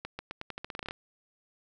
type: accelerating click train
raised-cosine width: 0.3 ms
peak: -21 dBFS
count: 14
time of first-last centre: 0.05-0.909 s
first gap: 140 ms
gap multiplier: 0.86
effects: none